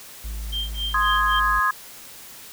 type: tone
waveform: triangle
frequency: 53.9 Hz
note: A1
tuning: 35 cents flat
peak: -26 dBFS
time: 0.24-1.6 s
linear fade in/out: 10 ms
type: tone with tremolo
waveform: sine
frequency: 3166 Hz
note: G7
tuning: 17 cents sharp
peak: -24 dBFS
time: 0.52-1.4 s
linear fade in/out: 10 ms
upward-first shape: sine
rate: 3.8 Hz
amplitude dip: 100%
type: chord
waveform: sine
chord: Ab major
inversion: first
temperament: equal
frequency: 1046.5 / 1244.5 / 1661.2 Hz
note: C6 / Eb6 / Ab6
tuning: 0 / 0 / 0 cents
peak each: -22 dBFS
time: 0.94-1.71 s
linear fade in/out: 5 ms
effects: white hiss -42 dBFS RMS until 2.52 s